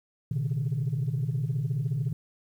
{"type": "tone cluster", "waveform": "sine", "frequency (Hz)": [119.7, 133.9, 153.2], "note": ["A#2", "C3", "D#3"], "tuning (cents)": [46, 40, -27], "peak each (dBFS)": -29, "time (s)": [0.31, 2.13], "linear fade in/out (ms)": 5, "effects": ["tanh soft clip ceiling -21 dBFS", "10-bit"]}